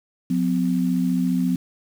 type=tone pair together; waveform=sine; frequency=180 / 254.6 Hz; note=F#3 / C4; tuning=-47 / -47 cents; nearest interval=tritone; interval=600 cents; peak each=-21 dBFS; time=0.3-1.56 s; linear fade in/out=5 ms; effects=7-bit